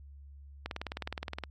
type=click train; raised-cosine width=0.3 ms; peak=-20 dBFS; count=16; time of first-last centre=0.66-1.437 s; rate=19.3 Hz; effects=added 70 Hz sine -48 dBFS peak until 1.5 s + AAC 48 kbps